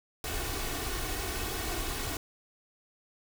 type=noise with comb filter; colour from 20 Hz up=pink; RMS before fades=-34 dBFS; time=0.24-2.17 s; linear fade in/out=2 ms; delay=2.7 ms; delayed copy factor=+0.65; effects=none